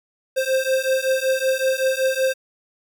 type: beating tone pair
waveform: square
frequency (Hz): 523.3 / 528.6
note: C5 / C5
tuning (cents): 0 / +18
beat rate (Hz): 5.3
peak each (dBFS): -22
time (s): 0.36-2.34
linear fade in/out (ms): 20
effects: none